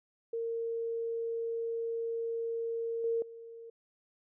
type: tone with level steps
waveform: sine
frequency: 459.8 Hz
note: A#4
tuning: 24 cents flat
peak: -32 / -28 / -45 dBFS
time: 0.33-3.7 s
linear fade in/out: 5 ms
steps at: 3.04 / 3.22 s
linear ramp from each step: 2 ms
effects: none